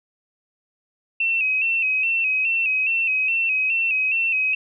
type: tone with vibrato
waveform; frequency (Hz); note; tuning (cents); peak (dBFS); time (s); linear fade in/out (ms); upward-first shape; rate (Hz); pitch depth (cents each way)
sine; 2614; E7; -15; -18; 1.2-4.55; 5; square; 2.4; 53
effects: none